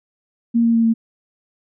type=tone with pitch steps; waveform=sine; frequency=233.1 / 231 / 228.8 / 226.7 Hz; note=A#3 / A#3 / A#3 / A#3; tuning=0 / -16 / -32 / -48 cents; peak=-12 dBFS; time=0.54-0.94 s; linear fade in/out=20 ms; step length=100 ms; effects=none